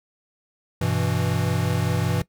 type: chord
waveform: square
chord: E minor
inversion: first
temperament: equal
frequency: 98 / 123.47 / 164.81 Hz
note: G2 / B2 / E3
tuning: 0 / 0 / 0 cents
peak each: -26 dBFS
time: 0.81-2.22 s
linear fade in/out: 5 ms
effects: noise-tail reverb RT60 0.1 s tail -19 dB re dry